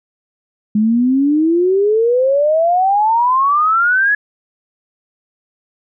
sine exponential sweep, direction up, 207.7 to 1705 Hz, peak -10 dBFS, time 0.75-4.15 s, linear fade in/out 5 ms, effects none

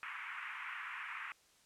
white band-pass noise, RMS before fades -45 dBFS, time 0.03-1.32 s, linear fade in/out 0 ms, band 1000 to 2500 Hz, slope 48 dB/octave, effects white hiss -68 dBFS RMS until 1.65 s + low-pass 9000 Hz 12 dB/octave

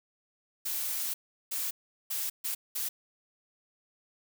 blue noise bursts at uneven times, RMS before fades -33 dBFS, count 5, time 0.65-1.14 / 1.51-1.71 / 2.1-2.3 / 2.44-2.55 / 2.75-2.89 s, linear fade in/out 10 ms, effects none

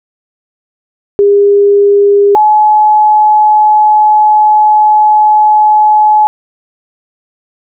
sine tone pair in turn, 404.4 / 851.2 Hz, G#4 / G#5, -46 / +42 cents, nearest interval octave + minor second, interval 1288 cents, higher second, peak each -3 dBFS, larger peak neither, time 1.19-2.35 / 2.35-6.27 s, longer second, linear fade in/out 0 ms, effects none

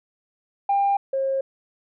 sine tone pair in turn, 798 / 538 Hz, G5 / C5, +31 / +48 cents, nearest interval perfect fifth, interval 683 cents, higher first, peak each -16 / -20 dBFS, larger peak first, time 0.69-0.97 / 1.13-1.41 s, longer neither, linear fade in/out 5 ms, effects tanh soft clip ceiling -14 dBFS

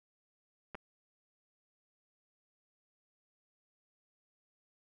clicks, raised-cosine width 0.5 ms, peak -29 dBFS, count 2, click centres 0.747 / 0.752 s, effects none

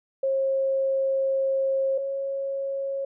sine tone pair in turn, 538 / 547.1 Hz, C5 / C#5, +48 / -23 cents, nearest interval unison, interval 29 cents, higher second, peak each -21 / -26 dBFS, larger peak first, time 0.23-1.98 / 1.98-3.05 s, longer first, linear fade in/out 5 ms, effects none

